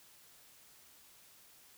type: silence
effects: white hiss -61 dBFS RMS until 1.77 s